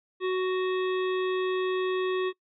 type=harmonic tone; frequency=371.2 Hz; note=F#4; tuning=6 cents sharp; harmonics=1 / 3 / 5 / 7 / 9 / 10; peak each=-25 / -35 / -39 / -42 / -44 / -45 dBFS; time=0.2-2.33 s; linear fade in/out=50 ms; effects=noise-tail reverb RT60 0.1 s tail -22 dB re dry